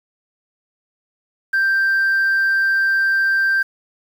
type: tone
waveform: sine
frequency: 1573 Hz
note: G6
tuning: 6 cents sharp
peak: -12 dBFS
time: 1.53-3.63 s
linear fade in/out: 10 ms
effects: tanh soft clip ceiling -12 dBFS + 7-bit

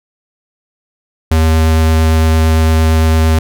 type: tone with vibrato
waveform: square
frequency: 80 Hz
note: D#2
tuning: 49 cents sharp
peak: -8 dBFS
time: 1.31-3.39 s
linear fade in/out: 5 ms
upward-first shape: sine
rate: 8.8 Hz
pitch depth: 8 cents each way
effects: none

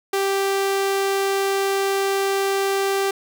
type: tone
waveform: sawtooth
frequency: 392 Hz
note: G4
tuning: in tune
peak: -15 dBFS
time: 0.13-3.11 s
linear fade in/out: 5 ms
effects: none

